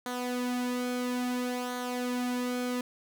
sawtooth tone with flanger, 247.8 Hz, B3, 6 cents sharp, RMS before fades -32 dBFS, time 0.06-2.81 s, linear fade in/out 2 ms, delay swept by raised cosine 0.38 to 2.98 ms, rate 0.59 Hz, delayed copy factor -0.6, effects none

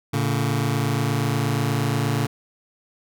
sawtooth tone pair together, 113.6 / 141.99 Hz, A#2 / C#3, -44 / +42 cents, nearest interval major third, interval 386 cents, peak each -19 dBFS, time 0.13-2.27 s, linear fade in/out 10 ms, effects none

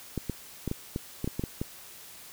clicks, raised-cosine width 3 ms, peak -17 dBFS, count 10, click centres 0.177 / 0.297 / 0.677 / 0.714 / 0.961 / 1.244 / 1.276 / 1.395 / 1.438 / 1.615 s, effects white hiss -48 dBFS RMS until 2.32 s

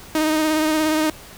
sawtooth tone with vibrato, 311.1 Hz, D#4, in tune, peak -13 dBFS, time 0.15-1.1 s, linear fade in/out 2 ms, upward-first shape triangle, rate 17 Hz, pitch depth 33 cents each way, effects pink hiss -41 dBFS RMS until 1.37 s

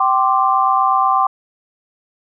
sine chord, G suspended fourth, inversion none, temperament equal with one note detuned, 774.1 / 1046.5 / 1174.7 Hz, G5 / C6 / D6, -22 / 0 / 0 cents, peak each -16 dBFS, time 0-1.27 s, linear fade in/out 5 ms, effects none

